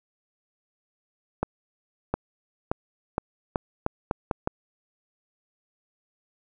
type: accelerating click train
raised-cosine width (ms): 1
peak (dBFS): -10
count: 9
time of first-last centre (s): 1.43-4.474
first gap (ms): 710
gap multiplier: 0.81
effects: none